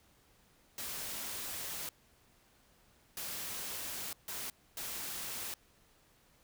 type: noise bursts at uneven times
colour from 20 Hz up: white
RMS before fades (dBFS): -41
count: 4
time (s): 0.78-1.89 / 3.17-4.13 / 4.28-4.5 / 4.77-5.54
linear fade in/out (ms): 2
effects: pink hiss -67 dBFS RMS until 6.43 s